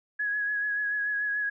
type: tone with vibrato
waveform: sine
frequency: 1674 Hz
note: G#6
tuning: 13 cents sharp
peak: -26 dBFS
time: 0.19-1.5 s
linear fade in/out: 10 ms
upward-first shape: triangle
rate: 6.9 Hz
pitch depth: 32 cents each way
effects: none